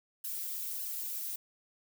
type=noise with flanger; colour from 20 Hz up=violet; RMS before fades=-38 dBFS; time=0.24-1.36 s; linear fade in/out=5 ms; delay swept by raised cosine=0.83 to 5.23 ms; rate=1.7 Hz; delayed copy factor=-0.8; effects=none